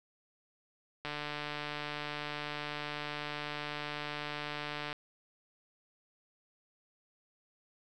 click train, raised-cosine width 0.3 ms, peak -22 dBFS, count 575, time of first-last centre 1.05-4.928 s, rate 148 Hz, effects none

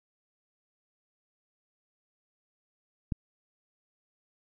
click, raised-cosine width 5 ms, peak -17 dBFS, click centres 3.122 s, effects none

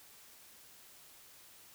silence, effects white hiss -58 dBFS RMS until 1.74 s

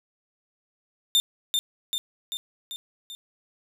40% pulse tone with echo, 3606 Hz, A7, 42 cents sharp, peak -16 dBFS, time 1.15-1.2 s, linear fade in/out 0 ms, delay 390 ms, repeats 5, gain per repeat -4 dB, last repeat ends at 3.15 s, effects none

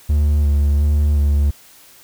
triangle tone with vibrato, 73 Hz, D2, 10 cents flat, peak -10 dBFS, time 0.09-1.51 s, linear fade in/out 10 ms, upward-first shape square, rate 1.4 Hz, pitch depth 23 cents each way, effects white hiss -46 dBFS RMS until 2.03 s

